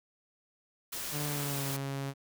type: noise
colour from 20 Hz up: white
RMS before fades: -38 dBFS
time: 0.92-1.77 s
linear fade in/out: 10 ms
type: tone with pitch glide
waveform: sawtooth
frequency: 147.5 to 137.62 Hz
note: D3 to C#3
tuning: +8 to -12 cents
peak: -30 dBFS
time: 1.11-2.14 s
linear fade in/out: 50 ms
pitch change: -120 cents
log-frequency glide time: 1.25-1.66 s
effects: none